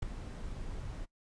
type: noise with ADSR envelope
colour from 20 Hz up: brown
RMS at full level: -29 dBFS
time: 0.02-1.06 s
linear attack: 9 ms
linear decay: 3 ms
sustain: -12 dB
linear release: 23 ms
effects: noise-tail reverb RT60 0.1 s tail -20 dB re dry + resampled to 22050 Hz